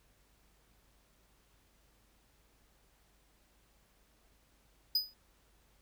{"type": "tone with exponential decay", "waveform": "square", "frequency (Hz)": 4978, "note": "D#8", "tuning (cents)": 0, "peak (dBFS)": -25, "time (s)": [4.95, 5.14], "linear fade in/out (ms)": 5, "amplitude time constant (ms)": 40, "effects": ["added 50 Hz sine -70 dBFS peak until 5.81 s", "pink hiss -70 dBFS RMS until 5.81 s"]}